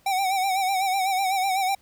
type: tone with vibrato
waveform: square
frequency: 765 Hz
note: G5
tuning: 42 cents flat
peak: -22 dBFS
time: 0.06-1.75 s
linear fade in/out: 5 ms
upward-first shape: sine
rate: 8 Hz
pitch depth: 67 cents each way
effects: pink hiss -61 dBFS RMS until 1.81 s